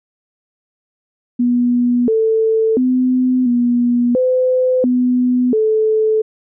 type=tone with pitch steps; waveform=sine; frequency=243.6 / 443.6 / 254.2 / 241.7 / 510 / 249.3 / 436 Hz; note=B3 / A4 / C4 / B3 / C5 / B3 / A4; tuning=-24 / +14 / -50 / -37 / -44 / +16 / -16 cents; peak=-11 dBFS; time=1.39-6.22 s; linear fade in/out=10 ms; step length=690 ms; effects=none